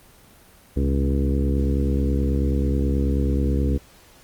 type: harmonic tone with a mistuned harmonic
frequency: 69.3 Hz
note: C#2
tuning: in tune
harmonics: 1 / 2 / 3 / 4 / 5 / 6 / 7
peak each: -20 / -28 / -27 / -27 / -32 / -33 / -33 dBFS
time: 0.76-3.78 s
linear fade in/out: 10 ms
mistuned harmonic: 2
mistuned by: -63 cents
effects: pink hiss -51 dBFS RMS until 4.23 s + Opus 24 kbps